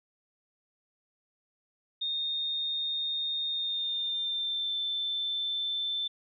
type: tone with pitch glide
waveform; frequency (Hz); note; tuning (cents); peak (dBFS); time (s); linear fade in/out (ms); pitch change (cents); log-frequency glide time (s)
sine; 3675 to 3540; A#7 to A7; -25 to +10; -29; 2.01-6.08; 10; -65; 3.49-4.78
effects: none